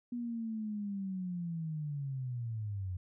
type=linear sweep; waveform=sine; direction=down; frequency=243.5 to 88.7 Hz; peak=-35 dBFS; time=0.12-2.97 s; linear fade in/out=5 ms; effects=none